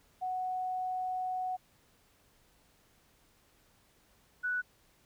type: tone pair in turn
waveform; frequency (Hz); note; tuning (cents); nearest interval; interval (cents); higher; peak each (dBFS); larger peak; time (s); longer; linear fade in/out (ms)
sine; 740 / 1480; F#5 / F#6; 0 / 0; octave; 1200; second; -32 / -30; second; 0.21-1.57 / 4.43-4.62; first; 20
effects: pink hiss -67 dBFS RMS until 5.05 s